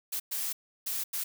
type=noise bursts at uneven times; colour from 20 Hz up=blue; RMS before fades=-33 dBFS; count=4; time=0.12-0.2 / 0.31-0.53 / 0.86-1.04 / 1.13-1.24 s; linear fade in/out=10 ms; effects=none